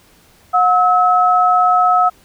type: tone pair together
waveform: sine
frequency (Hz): 725 / 1291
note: F#5 / E6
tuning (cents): -35 / -37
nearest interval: minor seventh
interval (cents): 998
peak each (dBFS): -12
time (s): 0.53-2.1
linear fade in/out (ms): 20
effects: pink hiss -50 dBFS RMS until 2.24 s